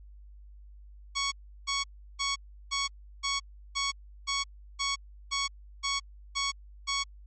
10% pulse tone bursts, 1113 Hz, C#6, 7 cents sharp, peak -19 dBFS, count 12, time 1.15-7.04 s, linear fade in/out 20 ms, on 170 ms, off 350 ms, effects added 50 Hz sine -47 dBFS peak until 7.26 s + MP3 32 kbps

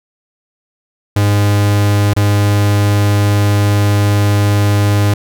45% pulse tone with dropouts, 102.5 Hz, G#2, 22 cents flat, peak -9 dBFS, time 1.16-5.14 s, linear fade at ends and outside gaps 5 ms, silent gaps 2.136-2.164 s, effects none

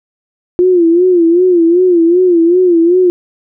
sine tone with vibrato, 349.2 Hz, F4, in tune, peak -5 dBFS, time 0.59-3.1 s, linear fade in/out 0 ms, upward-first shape sine, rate 2.6 Hz, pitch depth 100 cents each way, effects none

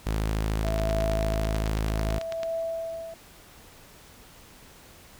sawtooth tone, 53.5 Hz, A1, 48 cents flat, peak -21 dBFS, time 0.06-2.19 s, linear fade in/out 10 ms
sine tone with tremolo, 659.3 Hz, E5, in tune, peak -26 dBFS, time 0.64-3.14 s, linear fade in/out 2 ms, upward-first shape triangle, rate 0.65 Hz, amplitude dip 100%
click train, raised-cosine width 0.2 ms, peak -18 dBFS, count 17, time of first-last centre 0.68-2.432 s, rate 9.13 Hz
effects pink hiss -51 dBFS RMS until 5.19 s

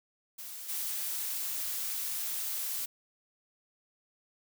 blue noise with level steps, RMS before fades -43 / -35 dBFS, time 0.38-2.86 s, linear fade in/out 10 ms, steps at 0.68 s, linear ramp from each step 20 ms, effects none

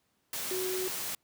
sine tone in noise, 371.3 Hz, F#4, 6 cents sharp, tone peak -32 dBFS, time 0.51-0.88 s, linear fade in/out 2 ms, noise white, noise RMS -36 dBFS, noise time 0.33-1.15 s, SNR +1 dB, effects pink hiss -74 dBFS RMS until 1.23 s + high-pass 100 Hz 12 dB/octave

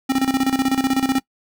square tone with tremolo, 266.1 Hz, C4, 29 cents sharp, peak -15 dBFS, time 0.09-1.2 s, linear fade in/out 10 ms, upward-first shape square, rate 16 Hz, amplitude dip 75%, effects noise-tail reverb RT60 0.1 s tail -23 dB re dry

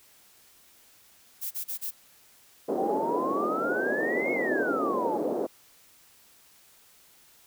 violet noise bursts, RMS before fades -33 dBFS, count 4, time 1.41-1.912 s, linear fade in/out 20 ms, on 100 ms, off 34 ms
white band-pass noise, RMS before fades -29 dBFS, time 2.68-5.47 s, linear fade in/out 10 ms, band 260 to 560 Hz, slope 24 dB/octave
sine exponential two-way sweep, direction up then down, 750 to 2200 to 814 Hz, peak -29 dBFS, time 2.77-5.18 s, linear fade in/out 10 ms, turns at 4.32 s
effects white hiss -58 dBFS RMS until 7.46 s

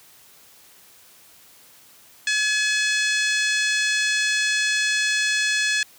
harmonic tone, 850 Hz, G#5, 40 cents sharp, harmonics 2 / 3 / 4 / 5 / 6 / 7 / 8 / 9 / 10, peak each -22 / -26 / -28 / -30 / -32 / -33 / -34 / -35 / -36 dBFS, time 2.27-5.83 s, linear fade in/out 2 ms, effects white hiss -51 dBFS RMS until 5.98 s + high-pass 60 Hz 12 dB/octave

